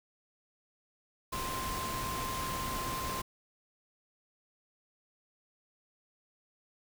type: tone in noise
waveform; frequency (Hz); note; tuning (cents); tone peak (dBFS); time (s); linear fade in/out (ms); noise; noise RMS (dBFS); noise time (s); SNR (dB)
sine; 1046.5; C6; 0; -37; 1.32-3.22; 10; pink; -38; 1.32-3.22; -2
effects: none